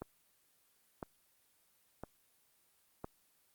click train, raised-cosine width 1 ms, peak -27 dBFS, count 4, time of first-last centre 0.02-3.044 s, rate 0.992 Hz, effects white hiss -72 dBFS RMS until 3.54 s + Opus 24 kbps

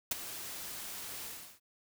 white noise with ADSR envelope, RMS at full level -29 dBFS, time 0.11-1.6 s, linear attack 6 ms, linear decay 17 ms, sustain -14 dB, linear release 350 ms, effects none

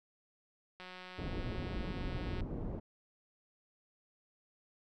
click train, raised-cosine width 0.3 ms, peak -33 dBFS, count 295, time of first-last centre 0.8-2.407 s, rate 183 Hz
pink low-pass noise, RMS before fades -39 dBFS, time 1.18-2.8 s, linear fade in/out 10 ms, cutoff 410 Hz, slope 12 dB/octave
effects none

